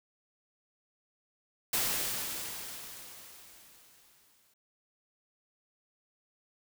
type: noise with exponential decay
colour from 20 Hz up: white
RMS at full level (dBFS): -29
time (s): 1.73-4.54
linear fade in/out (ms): 5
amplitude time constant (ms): 610
effects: none